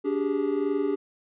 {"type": "tone cluster", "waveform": "triangle", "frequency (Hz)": [288.2, 388.8, 411], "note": ["D4", "G4", "G#4"], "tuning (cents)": [-33, -14, -18], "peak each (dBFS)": -26, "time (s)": [0.04, 0.96], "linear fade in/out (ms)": 20, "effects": ["resampled to 8000 Hz"]}